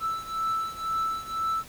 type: beating tone pair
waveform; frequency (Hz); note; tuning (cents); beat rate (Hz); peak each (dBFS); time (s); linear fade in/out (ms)
triangle; 1318.5 / 1320.5; E6 / E6; 0 / +3; 2; -27 / -30; 0-1.64; 50
effects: pink hiss -47 dBFS RMS until 1.68 s